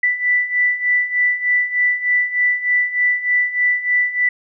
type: beating tone pair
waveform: sine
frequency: 1975.5 / 1978.8 Hz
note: B6 / B6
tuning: 0 / +3 cents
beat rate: 3.3 Hz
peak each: -20 / -16 dBFS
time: 0.03-4.29 s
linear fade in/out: 5 ms
effects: none